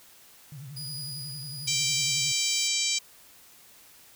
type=tone with vibrato; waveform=sine; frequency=139.1 Hz; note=C#3; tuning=6 cents sharp; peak=-39 dBFS; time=0.52-2.32 s; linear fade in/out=2 ms; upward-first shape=triangle; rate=11 Hz; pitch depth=210 cents each way
type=tone with tremolo; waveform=sawtooth; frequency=4912 Hz; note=D#8; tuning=23 cents flat; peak=-32 dBFS; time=0.76-2.68 s; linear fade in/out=10 ms; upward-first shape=triangle; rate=1.1 Hz; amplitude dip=35%
type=harmonic tone; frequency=783 Hz; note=G5; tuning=2 cents flat; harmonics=3 / 4 / 5 / 6 / 7 / 8 / 9 / 10; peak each=-33 / -33 / -33 / -33 / -33 / -33 / -33 / -33 dBFS; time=1.67-2.99 s; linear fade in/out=10 ms
effects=white hiss -54 dBFS RMS until 4.15 s